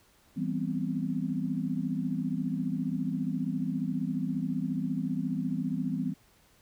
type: chord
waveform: sine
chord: C major seventh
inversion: first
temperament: equal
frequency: 164.81 / 196 / 246.9 / 261.6 Hz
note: E3 / G3 / B3 / C4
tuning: 0 / 0 / 0 / 0 cents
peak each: -34 dBFS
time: 0.36-6.14 s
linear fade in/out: 20 ms
effects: pink hiss -63 dBFS RMS until 6.61 s